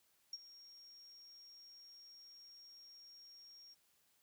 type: tone with ADSR envelope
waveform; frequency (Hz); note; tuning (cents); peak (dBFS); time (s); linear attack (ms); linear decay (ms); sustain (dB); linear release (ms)
sine; 5570; F8; -5; -38; 0.33-3.75; 4; 33; -18; 24
effects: tanh soft clip ceiling -37 dBFS + white hiss -75 dBFS RMS until 4.22 s